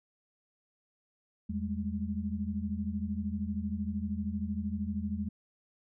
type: tone cluster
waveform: sine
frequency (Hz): 82.8 / 199.1 / 212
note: E2 / G3 / G#3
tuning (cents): +8 / +27 / +36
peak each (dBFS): -37 / -36 / -35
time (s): 1.49-5.29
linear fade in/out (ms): 10
effects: none